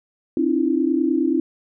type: tone cluster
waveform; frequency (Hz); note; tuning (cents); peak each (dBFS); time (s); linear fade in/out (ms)
sine; 266 / 307.8 / 337.3; C4 / D#4 / E4; +29 / -19 / +40; -21; 0.37-1.4; 2
effects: none